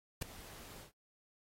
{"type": "noise with ADSR envelope", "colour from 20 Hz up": "pink", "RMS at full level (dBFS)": -35, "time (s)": [0.21, 0.92], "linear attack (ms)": 13, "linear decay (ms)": 5, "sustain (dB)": -18, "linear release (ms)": 120, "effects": ["AAC 48 kbps"]}